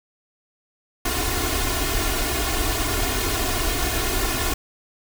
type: noise with comb filter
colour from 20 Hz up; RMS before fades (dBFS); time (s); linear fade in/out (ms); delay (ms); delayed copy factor
pink; -23; 1.05-4.54; 5; 2.8; +1
effects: none